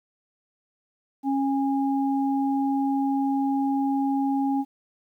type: tone pair together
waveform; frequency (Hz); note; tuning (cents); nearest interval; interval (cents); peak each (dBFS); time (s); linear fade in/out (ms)
sine; 273.5 / 819.6; C#4 / G#5; -23 / -23; octave + perfect fifth; 1900; -22 / -28; 1.23-4.65; 50
effects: 10-bit